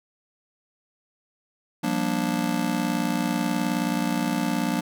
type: chord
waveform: square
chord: G minor seventh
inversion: third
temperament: just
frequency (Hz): 176.4 / 196 / 235.2 / 294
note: F3 / G3 / Bb3 / D4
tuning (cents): +18 / 0 / +16 / +2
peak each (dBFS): -30 / -32 / -28 / -29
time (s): 1.83-4.81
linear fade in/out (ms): 10
effects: none

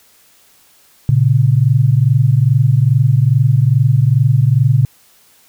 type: tone pair together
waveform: sine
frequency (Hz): 116.19 / 138.59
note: A#2 / C#3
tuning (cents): -5 / 0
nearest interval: minor third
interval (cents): 305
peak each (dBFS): -11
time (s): 1.09-4.85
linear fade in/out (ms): 0
effects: white hiss -50 dBFS RMS until 5.48 s

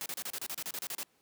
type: noise bursts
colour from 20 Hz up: white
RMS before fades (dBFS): -38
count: 13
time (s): 0.01-1.031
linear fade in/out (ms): 0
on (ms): 49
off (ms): 32
effects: pink hiss -70 dBFS RMS until 1.21 s + high-pass 150 Hz 12 dB/octave

